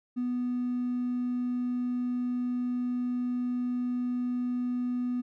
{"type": "tone with hard clipping", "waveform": "triangle", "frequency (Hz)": 246.7, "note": "B3", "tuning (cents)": -2, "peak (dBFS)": -28, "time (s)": [0.16, 5.22], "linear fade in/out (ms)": 20, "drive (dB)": 4, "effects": []}